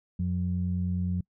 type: tone pair together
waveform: sine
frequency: 90 / 179.85 Hz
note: F#2 / F#3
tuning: -47 / -49 cents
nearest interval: octave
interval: 1198 cents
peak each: -28 dBFS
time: 0.19-1.21 s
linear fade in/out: 5 ms
effects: noise-tail reverb RT60 0.1 s tail -26 dB re dry + tanh soft clip ceiling -18 dBFS